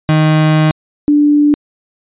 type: tone pair in turn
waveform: 35% pulse / sine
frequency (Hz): 155.56 / 293.7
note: D#3 / D4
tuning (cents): 0 / 0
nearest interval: major seventh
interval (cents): 1100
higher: second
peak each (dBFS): -6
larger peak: neither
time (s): 0.09-0.71 / 1.08-1.54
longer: first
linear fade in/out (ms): 0
effects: resampled to 8000 Hz